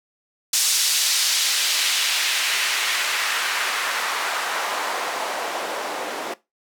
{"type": "noise with band-pass filter sweep", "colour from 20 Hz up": "white", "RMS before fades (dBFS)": -23, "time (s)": [0.53, 6.34], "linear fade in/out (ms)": 5, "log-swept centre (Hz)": [5700, 470], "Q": 1, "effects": ["noise-tail reverb RT60 0.2 s tail -18 dB re dry", "high-pass 300 Hz 12 dB/octave"]}